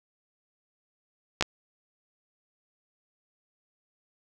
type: clicks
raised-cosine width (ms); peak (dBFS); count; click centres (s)
0.2; -6; 2; 1.41 / 1.425
effects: none